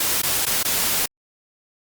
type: noise with dropouts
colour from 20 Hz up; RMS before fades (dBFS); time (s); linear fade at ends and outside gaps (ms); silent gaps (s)
white; -21; 0-1.06; 5; 0.219-0.232 / 0.454-0.464 / 0.631-0.648
effects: Opus 48 kbps